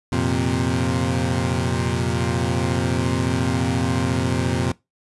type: chord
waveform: 20% pulse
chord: F suspended fourth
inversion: none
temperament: equal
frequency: 87.31 / 116.54 / 130.81 Hz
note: F2 / Bb2 / C3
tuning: 0 / 0 / 0 cents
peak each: -19 dBFS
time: 0.12-4.72 s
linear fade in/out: 5 ms
effects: noise-tail reverb RT60 0.2 s tail -21 dB re dry + resampled to 24000 Hz